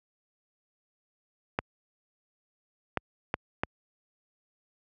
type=clicks; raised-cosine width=0.5 ms; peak=-11 dBFS; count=4; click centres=1.589 / 2.973 / 3.341 / 3.635 s; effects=high-pass 60 Hz 12 dB/octave